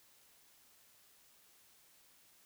silence, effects white hiss -66 dBFS RMS until 2.45 s

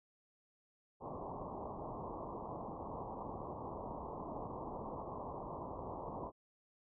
white low-pass noise, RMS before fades -45 dBFS, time 1-6.32 s, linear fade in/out 50 ms, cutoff 1100 Hz, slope 96 dB/octave, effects none

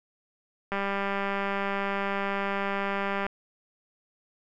click train, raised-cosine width 0.5 ms, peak -15 dBFS, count 505, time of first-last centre 0.72-3.265 s, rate 198 Hz, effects none

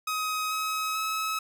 sawtooth tone with pitch steps, 1263 / 1275.5 / 1288 Hz, D#6 / D#6 / E6, +26 / +43 / -41 cents, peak -24 dBFS, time 0.07-1.39 s, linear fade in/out 5 ms, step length 440 ms, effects none

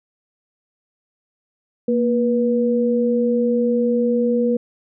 sine tone pair together, 234.2 / 485.4 Hz, A#3 / B4, +8 / -30 cents, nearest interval octave + minor second, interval 1262 cents, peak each -18 dBFS, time 1.88-4.57 s, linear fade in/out 5 ms, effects none

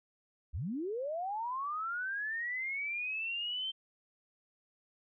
sine linear sweep, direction up, 51.91 to 3136 Hz, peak -34 dBFS, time 0.53-3.72 s, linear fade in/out 20 ms, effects none

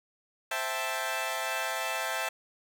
15% pulse chord, A minor seventh, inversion first, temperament equal, 523.3 / 659.3 / 784 / 880 Hz, C5 / E5 / G5 / A5, 0 / 0 / 0 / 0 cents, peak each -32 / -28 / -31 / -29 dBFS, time 0.51-2.29 s, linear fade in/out 5 ms, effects none

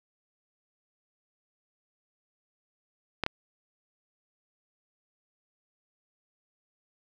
clicks, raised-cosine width 0.3 ms, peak -11 dBFS, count 2, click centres 3.237 / 3.264 s, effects none

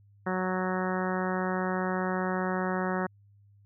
harmonic tone, 185 Hz, F#3, in tune, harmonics 1 / 2 / 3 / 4 / 5 / 6 / 7 / 8 / 9 / 10, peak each -31 / -34 / -36 / -37 / -38 / -39 / -39 / -40 / -41 / -41 dBFS, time 0.26-3.07 s, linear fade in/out 10 ms, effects added 101 Hz sine -56 dBFS peak until 3.65 s

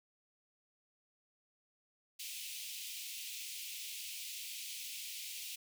pink high-pass noise, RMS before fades -45 dBFS, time 2.19-5.56 s, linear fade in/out 10 ms, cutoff 2400 Hz, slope 48 dB/octave, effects none

